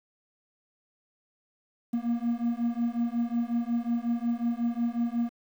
triangle beating tone pair, 233.1 / 238.6 Hz, A#3 / A#3, 0 / +41 cents, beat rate 5.5 Hz, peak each -27 dBFS, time 1.93-5.3 s, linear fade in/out 10 ms, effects 9-bit

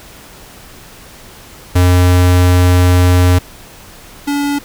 square tone pair in turn, 90 / 285.7 Hz, F#2 / D4, -47 / -48 cents, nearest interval octave + minor sixth, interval 1999 cents, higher second, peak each -7 / -14 dBFS, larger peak first, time 1.75-3.39 / 4.27-4.59 s, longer first, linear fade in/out 10 ms, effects pink hiss -37 dBFS RMS until 4.64 s

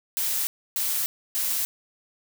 blue noise bursts, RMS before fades -26 dBFS, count 3, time 0.17-1.65 s, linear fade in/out 0 ms, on 300 ms, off 290 ms, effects none

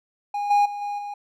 triangle tone with level steps, 819 Hz, G#5, 24 cents flat, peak -22 / -13 / -27 / -24 / -28 dBFS, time 0.34-1.14 s, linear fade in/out 5 ms, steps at 0.5 / 0.65 / 0.81 / 0.98 s, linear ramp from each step 10 ms, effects none

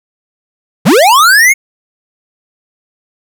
square linear sweep, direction up, 123.47 to 2222 Hz, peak -4 dBFS, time 0.85-1.54 s, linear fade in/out 20 ms, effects none

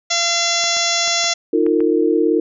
harmonic tone, 684 Hz, F5, 36 cents flat, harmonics 1 / 2 / 3 / 4 / 5 / 6 / 7 / 8 / 9 / 10, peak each -24 / -28 / -24 / -28 / -23 / -25 / -28 / -23 / -23 / -25 dBFS, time 0.1-1.34 s, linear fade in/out 10 ms
clicks, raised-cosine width 0.5 ms, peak -19 dBFS, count 6, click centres 0.64 / 0.768 / 1.076 / 1.243 / 1.665 / 1.805 s
sine chord, Eb suspended second, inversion none, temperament equal with one note detuned, 311.1 / 349.2 / 454.2 Hz, Eb4 / F4 / Bb4, 0 / 0 / -45 cents, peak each -17 dBFS, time 1.53-2.4 s, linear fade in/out 5 ms
effects none

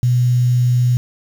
sine tone with quantisation, 123.47 Hz, B2, in tune, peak -11 dBFS, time 0.03-0.97 s, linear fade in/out 0 ms, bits 6, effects none

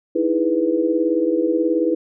sine chord, E major seventh, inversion third, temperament equal, 311.1 / 329.6 / 415.3 / 493.9 Hz, D#4 / E4 / G#4 / B4, 0 / 0 / 0 / 0 cents, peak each -23 / -19 / -25 / -21 dBFS, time 0.15-1.95 s, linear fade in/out 10 ms, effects none

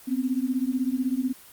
sine beating tone pair, 249.7 / 265.7 Hz, B3 / C4, +19 / +27 cents, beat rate 16 Hz, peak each -26 dBFS, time 0.07-1.33 s, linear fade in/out 20 ms, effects white hiss -49 dBFS RMS until 1.52 s + Opus 24 kbps

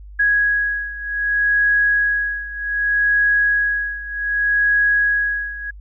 sine beating tone pair, 1661.2 / 1661.85 Hz, G#6 / G#6, 0 / +1 cents, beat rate 0.65 Hz, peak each -17 / -20 dBFS, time 0.19-5.71 s, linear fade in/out 10 ms, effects added 50 Hz sine -35 dBFS peak until 5.8 s

